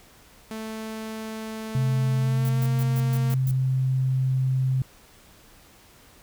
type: tone with pitch glide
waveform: sawtooth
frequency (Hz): 220 to 230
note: A3 to A#3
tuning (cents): 0 to -23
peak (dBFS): -28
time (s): 0.51-3.34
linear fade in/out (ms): 0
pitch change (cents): +77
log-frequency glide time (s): 2.17-2.67
type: tone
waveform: sine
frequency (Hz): 130.81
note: C3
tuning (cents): 0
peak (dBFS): -20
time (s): 1.75-4.82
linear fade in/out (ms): 2
type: noise bursts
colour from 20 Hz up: violet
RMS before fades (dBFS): -38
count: 7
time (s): 2.45-3.51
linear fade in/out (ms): 0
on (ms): 40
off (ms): 130
effects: pink hiss -53 dBFS RMS until 6.22 s